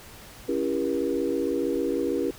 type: chord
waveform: sine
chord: C# diminished seventh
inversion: none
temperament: just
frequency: 277.2 / 332.6 / 399.1 / 479 Hz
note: C#4 / E4 / G4 / Bb4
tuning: 0 / +16 / +31 / +47 cents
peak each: -29 dBFS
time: 0.48-2.31 s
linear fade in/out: 10 ms
effects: pink hiss -46 dBFS RMS until 2.38 s